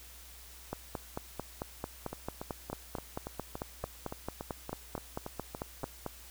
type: two click trains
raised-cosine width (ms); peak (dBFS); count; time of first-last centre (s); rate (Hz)
1; -21 / -24; 25 / 14; 0.73-6.063 / 2.13-5.834; 4.5 / 3.51
effects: added 60 Hz sine -54 dBFS peak until 6.3 s + white hiss -53 dBFS RMS until 6.3 s